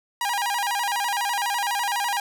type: tone with vibrato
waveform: sawtooth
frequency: 880 Hz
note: A5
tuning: in tune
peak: -19 dBFS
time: 0.21-2.2 s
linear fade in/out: 2 ms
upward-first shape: square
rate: 12 Hz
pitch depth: 150 cents each way
effects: none